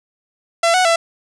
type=tone with pitch steps; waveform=sawtooth; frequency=674 / 738 / 669 Hz; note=E5 / F#5 / E5; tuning=+38 / -5 / +25 cents; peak=-8 dBFS; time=0.63-0.96 s; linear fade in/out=5 ms; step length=110 ms; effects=resampled to 22050 Hz + 7-bit